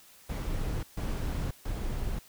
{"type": "noise bursts", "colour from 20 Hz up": "brown", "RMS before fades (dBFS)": -32, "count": 3, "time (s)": [0.29, 2.19], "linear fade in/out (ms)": 5, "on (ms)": 540, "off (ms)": 140, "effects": ["white hiss -56 dBFS RMS until 2.28 s"]}